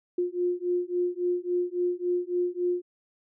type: beating tone pair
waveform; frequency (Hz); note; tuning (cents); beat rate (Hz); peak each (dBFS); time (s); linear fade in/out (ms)
sine; 353.6 / 357.2; F4 / F4; +22 / +39; 3.6; -28; 0.18-2.82; 5
effects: none